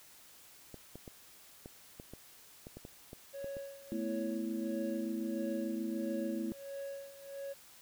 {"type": "clicks", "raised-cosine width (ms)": 2, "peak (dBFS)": -33, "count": 12, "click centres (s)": [0.743, 0.956, 1.078, 1.659, 1.999, 2.136, 2.669, 2.77, 2.851, 3.131, 3.444, 3.568]}
{"type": "tone with tremolo", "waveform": "triangle", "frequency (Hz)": 554.4, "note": "C#5", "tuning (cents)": 0, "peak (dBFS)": -37, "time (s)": [3.33, 7.54], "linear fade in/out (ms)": 20, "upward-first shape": "sine", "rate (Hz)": 1.5, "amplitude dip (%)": 80}
{"type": "chord", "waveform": "sine", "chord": "A suspended second", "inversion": "none", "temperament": "equal", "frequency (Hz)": [220, 246.9, 329.6], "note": ["A3", "B3", "E4"], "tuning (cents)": [0, 0, 0], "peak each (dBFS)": [-38, -41, -38], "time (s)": [3.92, 6.52], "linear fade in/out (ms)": 0}
{"effects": ["white hiss -58 dBFS RMS until 7.81 s"]}